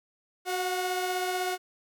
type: tone pair together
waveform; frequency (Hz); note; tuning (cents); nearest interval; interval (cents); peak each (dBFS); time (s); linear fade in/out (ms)
sawtooth; 369.6 / 723.2; F#4 / F#5; -2 / -40; octave; 1162; -27; 0.45-1.58; 50
effects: none